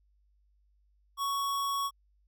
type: tone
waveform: square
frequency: 1114 Hz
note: C#6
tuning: 8 cents sharp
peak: -30 dBFS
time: 1.17-1.91 s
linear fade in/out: 50 ms
effects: added 50 Hz sine -65 dBFS peak until 2.27 s